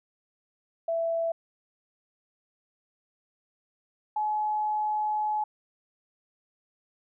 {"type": "tone pair in turn", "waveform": "sine", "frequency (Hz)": [664, 850], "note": ["E5", "G#5"], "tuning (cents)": [12, 40], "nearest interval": "major third", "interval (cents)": 428, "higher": "second", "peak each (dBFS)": -25, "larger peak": "neither", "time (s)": [[0.88, 1.32], [4.16, 5.44]], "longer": "second", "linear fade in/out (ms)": 5, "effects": []}